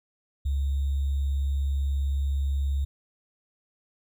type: tone with sample-and-hold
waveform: sine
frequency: 69.3 Hz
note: C#2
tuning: in tune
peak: -23 dBFS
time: 0.45-2.85 s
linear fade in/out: 10 ms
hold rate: 3675 Hz
effects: none